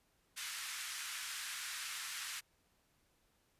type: band-pass noise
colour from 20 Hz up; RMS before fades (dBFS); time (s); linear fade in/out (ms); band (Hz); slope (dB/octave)
pink; -44; 0.36-2.41; 20; 1400 to 12000; 24
effects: pink hiss -75 dBFS RMS until 3.59 s + resampled to 32000 Hz